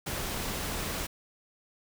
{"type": "noise", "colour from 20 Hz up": "pink", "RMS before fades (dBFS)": -34, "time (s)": [0.06, 1.07], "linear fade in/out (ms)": 10, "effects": []}